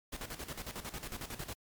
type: noise with tremolo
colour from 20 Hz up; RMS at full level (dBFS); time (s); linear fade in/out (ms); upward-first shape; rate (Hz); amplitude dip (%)
pink; -41; 0.12-1.54; 10; square; 11; 70
effects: MP3 96 kbps